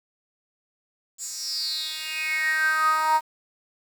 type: tone with high-pass filter sweep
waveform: 10% pulse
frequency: 313.2 Hz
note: D#4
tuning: 11 cents sharp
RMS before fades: -25 dBFS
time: 1.18-3.21 s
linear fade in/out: 50 ms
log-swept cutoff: 7300 to 880 Hz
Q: 8.3
effects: 8-bit